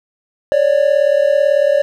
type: tone pair together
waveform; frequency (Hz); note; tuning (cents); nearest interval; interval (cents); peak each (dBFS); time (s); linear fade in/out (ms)
triangle; 554.4 / 592.5; C#5 / D5; 0 / +15; minor second; 115; -11; 0.52-1.82; 0
effects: none